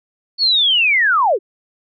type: linear sweep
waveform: sine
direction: down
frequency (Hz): 4500 to 332.3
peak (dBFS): -11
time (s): 0.38-1.39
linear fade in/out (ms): 50
effects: none